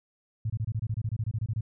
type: tone bursts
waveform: sine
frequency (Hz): 110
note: A2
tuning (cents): 0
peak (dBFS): -26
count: 16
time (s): 0.45-1.609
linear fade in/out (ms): 5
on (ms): 49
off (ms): 25
effects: none